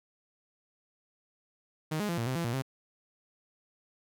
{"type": "tone with pitch steps", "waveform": "sawtooth", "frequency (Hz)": [156, 208.2, 170.9, 116.1, 129.6, 168.9, 117.9, 133.1], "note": ["D#3", "G#3", "F3", "A#2", "C3", "E3", "A#2", "C3"], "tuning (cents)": [5, 5, -37, -7, -16, 42, 20, 30], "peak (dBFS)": -26, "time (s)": [1.91, 2.622], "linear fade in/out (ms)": 10, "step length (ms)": 89, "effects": []}